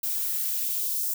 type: noise with high-pass filter sweep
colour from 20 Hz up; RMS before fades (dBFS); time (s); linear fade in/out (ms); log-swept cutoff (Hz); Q
violet; -28; 0.03-1.14; 5; 650 to 6100; 1.1
effects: none